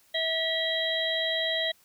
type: harmonic tone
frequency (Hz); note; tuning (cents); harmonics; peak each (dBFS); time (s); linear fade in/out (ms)
648; E5; -30; 1 / 3 / 5 / 6; -31 / -31 / -31 / -31; 0.14-1.72; 10
effects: white hiss -62 dBFS RMS until 1.84 s